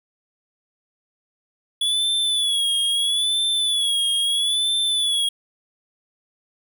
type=tone with vibrato; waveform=square; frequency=3400 Hz; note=G#7; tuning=40 cents sharp; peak=-19 dBFS; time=1.81-5.29 s; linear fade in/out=5 ms; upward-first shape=sine; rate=0.76 Hz; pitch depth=76 cents each way; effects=none